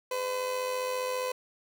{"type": "tone with amplitude modulation", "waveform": "30% pulse", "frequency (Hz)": 507, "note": "B4", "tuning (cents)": 45, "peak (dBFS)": -25, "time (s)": [0.11, 1.32], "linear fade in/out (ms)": 5, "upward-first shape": "sine", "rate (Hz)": 94.9, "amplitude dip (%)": 45, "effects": []}